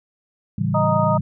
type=chord; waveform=sine; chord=A dominant seventh; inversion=none; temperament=equal; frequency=110 / 138.59 / 164.81 / 196 Hz; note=A2 / C#3 / E3 / G3; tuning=0 / 0 / 0 / 0 cents; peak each=-24 dBFS; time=0.58-1.21 s; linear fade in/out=5 ms
type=harmonic tone; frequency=311.1 Hz; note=D#4; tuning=in tune; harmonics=2 / 3 / 4; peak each=-20 / -22 / -23 dBFS; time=0.74-1.18 s; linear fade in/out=10 ms
effects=none